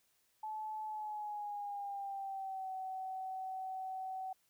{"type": "tone with pitch glide", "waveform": "sine", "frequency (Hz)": [864, 756.5], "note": ["A5", "F#5"], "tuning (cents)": [-32, 38], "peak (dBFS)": -39, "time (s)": [0.43, 4.33], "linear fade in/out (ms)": 5, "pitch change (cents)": -230, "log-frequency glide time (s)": [0.85, 2.71], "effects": ["white hiss -75 dBFS RMS until 4.49 s"]}